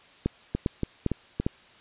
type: two click trains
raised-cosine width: 3 ms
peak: -11 / -13 dBFS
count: 4 / 4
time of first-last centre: 0.26-1.465 / 0.55-1.4 s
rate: 2.49 / 3.53 Hz
effects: white hiss -54 dBFS RMS until 1.8 s + resampled to 8000 Hz